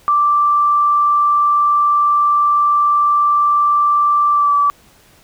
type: tone with pitch glide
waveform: sine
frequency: 1173 to 1154.2 Hz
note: D6 to D6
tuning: -2 to -30 cents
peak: -10 dBFS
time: 0.08-4.7 s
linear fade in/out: 0 ms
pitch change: -28 cents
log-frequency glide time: 4.32-4.54 s
effects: pink hiss -49 dBFS RMS until 5.23 s